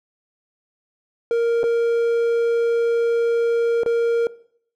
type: tone with dropouts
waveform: triangle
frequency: 466.2 Hz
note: A#4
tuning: in tune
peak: -14 dBFS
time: 1.31-4.27 s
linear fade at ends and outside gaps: 1 ms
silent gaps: 1.632-1.639 / 3.834-3.861 s
effects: noise-tail reverb RT60 0.6 s tail -19 dB re dry